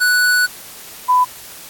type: tone pair in turn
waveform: square / sine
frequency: 1480 / 999 Hz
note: F#6 / B5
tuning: 0 / +20 cents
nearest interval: perfect fifth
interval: 680 cents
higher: first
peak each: -12 / -9 dBFS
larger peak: second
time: 0-0.47 / 1.08-1.25 s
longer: first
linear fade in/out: 20 ms
effects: white hiss -36 dBFS RMS until 1.69 s + AAC 64 kbps